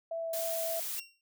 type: tone with vibrato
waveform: sine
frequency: 659.3 Hz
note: E5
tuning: in tune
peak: -33 dBFS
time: 0.11-0.8 s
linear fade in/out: 5 ms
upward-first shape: triangle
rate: 3.4 Hz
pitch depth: 10 cents each way
type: noise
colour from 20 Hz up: blue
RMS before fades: -37 dBFS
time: 0.33-1 s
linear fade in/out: 5 ms
type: tone with exponential decay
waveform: 25% pulse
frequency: 2748 Hz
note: F7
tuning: 29 cents flat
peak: -35 dBFS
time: 0.98-1.21 s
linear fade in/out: 1 ms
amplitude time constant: 49 ms
effects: none